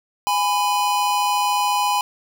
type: tone pair together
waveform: square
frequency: 826.1 / 1000 Hz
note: G#5 / B5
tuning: -9 / +21 cents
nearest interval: minor third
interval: 330 cents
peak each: -21 / -21 dBFS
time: 0.27-2.01 s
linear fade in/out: 0 ms
effects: none